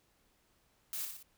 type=noise with echo; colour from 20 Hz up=blue; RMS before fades=-39 dBFS; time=0.93-1.05 s; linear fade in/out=0 ms; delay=59 ms; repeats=3; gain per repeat=-5 dB; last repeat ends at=1.227 s; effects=pink hiss -72 dBFS RMS until 1.37 s